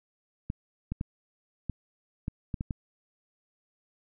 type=clicks; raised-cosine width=5 ms; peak=-19 dBFS; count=8; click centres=0.501 / 0.92 / 1.011 / 1.697 / 2.281 / 2.542 / 2.609 / 2.708 s; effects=none